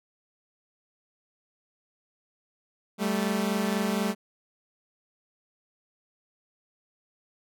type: tone pair together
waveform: sawtooth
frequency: 194.8 / 218.9 Hz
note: G3 / A3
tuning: -11 / -9 cents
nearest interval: major second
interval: 202 cents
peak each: -24 dBFS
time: 2.98-4.15 s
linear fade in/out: 50 ms
effects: none